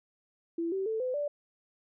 sine tone with pitch steps, 335 / 384.8 / 442 / 507.8 / 583.3 Hz, E4 / G4 / A4 / B4 / D5, +28 / -32 / +8 / +48 / -12 cents, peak -29 dBFS, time 0.58-1.28 s, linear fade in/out 5 ms, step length 140 ms, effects none

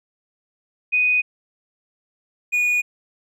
sine / triangle tone pair in turn, 2489 / 2456 Hz, D#7 / D#7, 0 / -23 cents, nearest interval unison, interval 23 cents, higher first, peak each -15 dBFS, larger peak neither, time 0.92-1.22 / 2.52-2.82 s, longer neither, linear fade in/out 20 ms, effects none

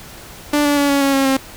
sawtooth tone with pitch steps, 293.7 / 289.2 / 284.7 / 280.3 / 275.9 / 271.7 / 267.5 Hz, D4 / D4 / C#4 / C#4 / C#4 / C#4 / C4, 0 / -27 / +46 / +19 / -8 / -35 / +38 cents, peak -9 dBFS, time 0.53-1.37 s, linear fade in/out 5 ms, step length 120 ms, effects pink hiss -37 dBFS RMS until 1.56 s

